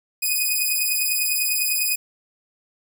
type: beating tone pair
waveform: 5% pulse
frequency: 2489 / 2499 Hz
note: D#7 / D#7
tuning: 0 / +7 cents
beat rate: 10 Hz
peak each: -13 dBFS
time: 0.22-1.96 s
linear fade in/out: 10 ms
effects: none